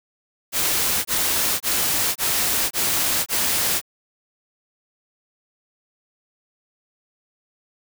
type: noise bursts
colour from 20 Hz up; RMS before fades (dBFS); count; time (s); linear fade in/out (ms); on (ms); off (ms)
white; -21; 6; 0.52-3.815; 50; 530; 23
effects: none